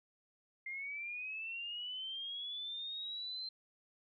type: linear sweep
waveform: sine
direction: up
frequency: 2093 to 4132 Hz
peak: -40 dBFS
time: 0.66-3.49 s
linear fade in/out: 5 ms
effects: none